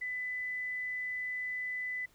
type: tone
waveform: sine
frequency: 2000 Hz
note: B6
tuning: 21 cents sharp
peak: -34 dBFS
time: 0.01-2.06 s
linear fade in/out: 10 ms
effects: pink hiss -66 dBFS RMS until 2.14 s